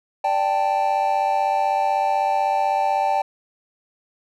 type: chord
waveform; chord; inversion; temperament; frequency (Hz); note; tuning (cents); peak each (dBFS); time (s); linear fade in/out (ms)
triangle; D suspended fourth; none; equal; 587.3 / 784 / 880; D5 / G5 / A5; 0 / 0 / 0; -24 / -18 / -21; 0.24-3.22; 5
effects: none